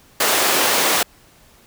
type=high-pass noise; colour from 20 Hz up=pink; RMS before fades=-17 dBFS; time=0.2-1.03 s; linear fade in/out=5 ms; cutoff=440 Hz; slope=12 dB/octave; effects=pink hiss -51 dBFS RMS until 1.66 s